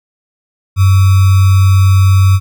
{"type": "tone with sample-and-hold", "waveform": "sine", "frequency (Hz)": 95.6, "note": "G2", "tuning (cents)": -43, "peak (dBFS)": -4, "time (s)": [0.76, 2.4], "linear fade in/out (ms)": 50, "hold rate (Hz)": 1225, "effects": []}